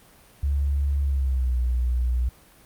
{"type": "tone with pitch glide", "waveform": "sine", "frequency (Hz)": [70.4, 61.29], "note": ["C#2", "B1"], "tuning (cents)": [27, -13], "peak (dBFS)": -20, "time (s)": [0.43, 2.29], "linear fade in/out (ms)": 5, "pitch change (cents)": -240, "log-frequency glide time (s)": [1.02, 1.58], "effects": ["pink hiss -53 dBFS RMS until 2.65 s", "Opus 32 kbps"]}